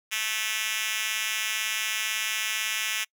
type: tone with high-pass filter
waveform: 5% pulse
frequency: 218 Hz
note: A3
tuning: 16 cents flat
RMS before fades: -29 dBFS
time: 0.11-3.05 s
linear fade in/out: 20 ms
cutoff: 2700 Hz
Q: 1.3
effects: noise-tail reverb RT60 0.1 s tail -26 dB re dry